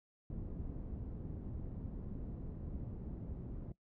pink low-pass noise, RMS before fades -44 dBFS, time 0.3-3.72 s, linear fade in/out 2 ms, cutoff 250 Hz, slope 12 dB/octave, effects noise-tail reverb RT60 0.1 s tail -19 dB re dry

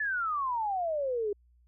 sine exponential sweep, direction down, 1760 to 398.8 Hz, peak -28 dBFS, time 0-1.33 s, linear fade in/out 5 ms, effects added 60 Hz sine -60 dBFS peak until 1.67 s

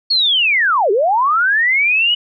sine linear two-way sweep, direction down then up, 4403 to 370 to 2971 Hz, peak -11 dBFS, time 0.1-2.15 s, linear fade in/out 10 ms, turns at 0.91 s, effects none

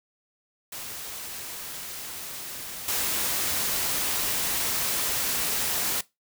white noise with level steps, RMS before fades -37 / -27 dBFS, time 0.72-6.01 s, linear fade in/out 5 ms, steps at 2.88 s, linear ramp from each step 2 ms, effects noise-tail reverb RT60 0.2 s tail -20 dB re dry

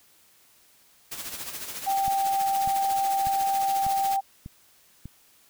white noise with tremolo, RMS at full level -34 dBFS, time 1.11-4.17 s, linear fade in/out 10 ms, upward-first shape sine, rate 14 Hz, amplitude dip 55%
sine tone, 784 Hz, G5, in tune, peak -22 dBFS, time 1.86-4.21 s, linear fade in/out 20 ms
click train, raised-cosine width 5 ms, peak -26 dBFS, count 6, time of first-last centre 2.08-5.056 s, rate 1.68 Hz
effects white hiss -59 dBFS RMS until 5.49 s

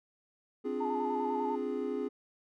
triangle chord, D half-diminished seventh, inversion third, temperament equal, 261.6 / 293.7 / 349.2 / 415.3 Hz, C4 / D4 / F4 / Ab4, 0 / 0 / 0 / 0 cents, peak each -35 / -39 / -38 / -33 dBFS, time 0.64-2.09 s, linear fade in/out 20 ms
sine tone with vibrato, 880 Hz, A5, in tune, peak -33 dBFS, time 0.8-1.56 s, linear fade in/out 10 ms, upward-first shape square, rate 10 Hz, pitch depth 39 cents each way
effects none

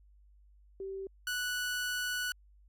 sine / sawtooth tone pair in turn, 387 / 1477.7 Hz, G4 / F#6, -22 / -3 cents, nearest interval octave + major seventh, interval 2319 cents, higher second, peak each -37 / -29 dBFS, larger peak second, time 0.8-1.07 / 1.27-2.32 s, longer second, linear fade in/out 2 ms, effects added 50 Hz sine -58 dBFS peak until 2.68 s

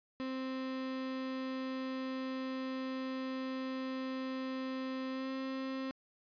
35% pulse tone with pitch glide, 261.6 to 264.9 Hz, C4 to C4, 0 to +22 cents, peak -35 dBFS, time 0.2-5.91 s, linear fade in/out 0 ms, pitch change +22 cents, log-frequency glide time 5.1-5.3 s, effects resampled to 11025 Hz

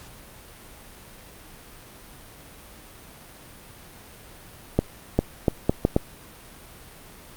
accelerating click train, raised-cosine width 2 ms, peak -4 dBFS, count 6, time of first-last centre 4.79-5.964 s, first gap 400 ms, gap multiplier 0.73, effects pink hiss -46 dBFS RMS until 7.36 s + Opus 48 kbps

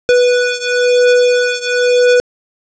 square beating tone pair, 491.7 / 492.69 Hz, B4 / B4, -8 / -4 cents, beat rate 0.99 Hz, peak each -12 / -14 dBFS, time 0.09-2.2 s, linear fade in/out 0 ms, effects resampled to 16000 Hz + 8-bit

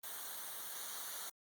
white noise with comb filter, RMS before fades -45 dBFS, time 0.03-1.3 s, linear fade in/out 10 ms, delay 0.39 ms, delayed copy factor -0.8, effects Opus 32 kbps

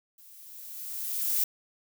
violet noise with level ramp, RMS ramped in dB -54 to -25 dBFS, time 0.18-1.44 s, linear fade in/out 5 ms, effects none

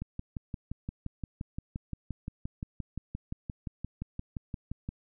click train, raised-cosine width 5 ms, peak -23 dBFS, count 29, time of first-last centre 0.02-4.89 s, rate 5.75 Hz, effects none

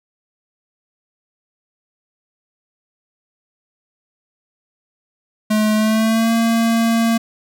square tone with pitch glide, 214.5 to 228.6 Hz, A3 to A#3, -44 to -34 cents, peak -14 dBFS, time 5.5-7.18 s, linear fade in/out 10 ms, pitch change +110 cents, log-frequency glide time 5.75-6.32 s, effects none

